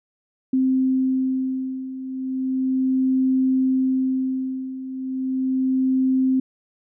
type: beating tone pair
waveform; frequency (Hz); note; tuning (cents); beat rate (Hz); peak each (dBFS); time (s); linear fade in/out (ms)
sine; 260.9 / 261.25; C4 / C4; -5 / -2; 0.35; -24 / -20; 0.53-6.4; 5
effects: none